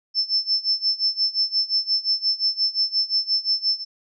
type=tone with tremolo; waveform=sine; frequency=5300 Hz; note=E8; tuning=9 cents sharp; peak=-16 dBFS; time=0.14-3.85 s; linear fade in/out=50 ms; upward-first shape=sine; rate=5.7 Hz; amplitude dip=90%; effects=none